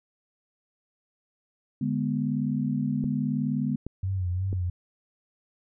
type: chord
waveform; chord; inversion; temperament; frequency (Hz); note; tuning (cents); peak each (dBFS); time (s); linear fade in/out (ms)
sine; G# diminished; second; equal; 146.83 / 207.7 / 246.9; D3 / G#3 / B3; 0 / 0 / 0; -29 / -29 / -28; 1.81-3.76; 5
type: clicks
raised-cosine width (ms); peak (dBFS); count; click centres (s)
3; -21; 3; 3.041 / 3.866 / 4.529
type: tone with vibrato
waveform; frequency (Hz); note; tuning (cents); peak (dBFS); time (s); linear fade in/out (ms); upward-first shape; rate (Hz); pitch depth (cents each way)
sine; 92.5; F#2; 0; -25; 4.03-4.7; 5; sine; 2.8; 75
effects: none